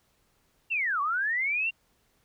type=linear two-way sweep; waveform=sine; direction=down then up; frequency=2794 to 1100 to 2794 Hz; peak=-25 dBFS; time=0.7-1.71 s; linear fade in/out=20 ms; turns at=1.01 s; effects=pink hiss -69 dBFS RMS until 2.24 s